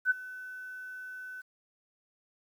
sine tone with ADSR envelope, 1508 Hz, F#6, 32 cents sharp, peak -20 dBFS, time 0.05-1.42 s, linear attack 54 ms, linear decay 20 ms, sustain -20 dB, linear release 16 ms, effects 10-bit

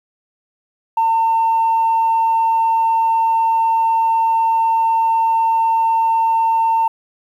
sine tone, 904 Hz, A5, 47 cents sharp, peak -11 dBFS, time 0.97-6.88 s, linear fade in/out 5 ms, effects tanh soft clip ceiling -9 dBFS + 8-bit

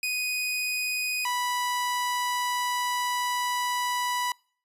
sawtooth tone pair in turn, 2489 / 984.6 Hz, D#7 / B5, 0 / -6 cents, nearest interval octave + major third, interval 1606 cents, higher first, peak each -23 / -22 dBFS, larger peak second, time 0.03-1.25 / 1.25-4.32 s, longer second, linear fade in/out 2 ms, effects noise-tail reverb RT60 0.5 s tail -26 dB re dry + resampled to 32000 Hz

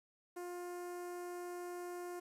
sawtooth tone with notch filter, 353.8 Hz, F4, 23 cents sharp, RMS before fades -45 dBFS, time 0.36-2.2 s, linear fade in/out 10 ms, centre 3500 Hz, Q 0.52, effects resampled to 32000 Hz + 11-bit

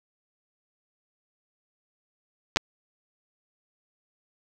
clicks, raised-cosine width 0.2 ms, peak -4 dBFS, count 2, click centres 2.561 / 2.57 s, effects none

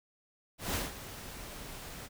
pink noise with ADSR envelope, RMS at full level -32 dBFS, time 0.58-2.09 s, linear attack 160 ms, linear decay 170 ms, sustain -13 dB, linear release 39 ms, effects none

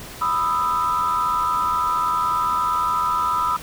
sine tone cluster, 989 / 1239 / 1319 Hz, B5 / D#6 / E6, +2 / -8 / +1 cents, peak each -22 dBFS, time 0.21-3.57 s, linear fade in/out 10 ms, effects tanh soft clip ceiling -11 dBFS + pink hiss -37 dBFS RMS until 3.62 s

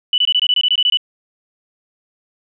sine tone bursts, 2970 Hz, F#7, 6 cents sharp, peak -11 dBFS, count 12, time 0.13-0.972 s, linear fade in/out 2 ms, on 50 ms, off 22 ms, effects none

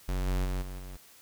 square tone with level steps, 46.25 Hz, F#1, in tune, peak -29 / -27 / -30 / -38 / -41 dBFS, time 0.08-0.97 s, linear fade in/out 10 ms, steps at 0.26 / 0.44 / 0.61 / 0.78 s, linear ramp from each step 20 ms, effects white hiss -56 dBFS RMS until 1.21 s

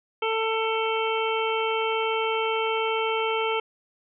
harmonic tone, 445.3 Hz, A4, 21 cents sharp, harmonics 1 / 2 / 3 / 5 / 6 / 7, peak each -26 / -29 / -31 / -33 / -34 / -34 dBFS, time 0.22-3.6 s, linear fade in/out 5 ms, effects none

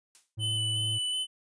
blue noise with exponential decay, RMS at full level -48 dBFS, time 0.15-0.35 s, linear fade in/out 0 ms, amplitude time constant 43 ms
triangle tone, 110 Hz, A2, in tune, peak -30 dBFS, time 0.37-0.99 s, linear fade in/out 20 ms
square tone with vibrato, 3006 Hz, F#7, 27 cents sharp, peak -29 dBFS, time 0.39-1.27 s, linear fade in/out 50 ms, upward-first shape square, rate 2.7 Hz, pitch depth 12 cents each way
effects resampled to 22050 Hz

